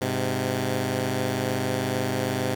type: tone pair together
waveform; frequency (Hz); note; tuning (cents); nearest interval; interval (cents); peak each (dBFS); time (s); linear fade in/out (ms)
10% pulse; 102.2 / 128.76; G#2 / C3; -27 / -27; major third; 400; -20 / -18; 0.01-2.55; 10
effects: none